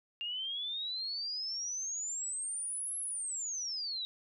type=exponential two-way sweep; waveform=sine; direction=up then down; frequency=2794 to 11175 to 3799 Hz; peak=-35 dBFS; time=0.21-4.05 s; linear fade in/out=0 ms; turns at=2.98 s; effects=none